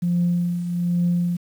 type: tone with tremolo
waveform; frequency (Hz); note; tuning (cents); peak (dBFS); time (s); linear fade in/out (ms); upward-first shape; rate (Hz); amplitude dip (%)
sine; 174.61; F3; 0; -15; 0.02-1.37; 10; triangle; 1.2; 65
effects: tanh soft clip ceiling -13 dBFS + 8-bit